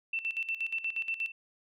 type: tone with tremolo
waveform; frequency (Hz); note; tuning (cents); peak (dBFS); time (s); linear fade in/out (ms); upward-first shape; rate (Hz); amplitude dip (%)
sine; 2679; E7; +27; -29; 0.13-1.32; 5; square; 8.4; 75
effects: none